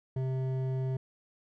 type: tone with hard clipping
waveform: sine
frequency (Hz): 130.9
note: C3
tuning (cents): +1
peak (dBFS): -31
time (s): 0.16-0.97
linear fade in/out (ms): 5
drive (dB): 10
effects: none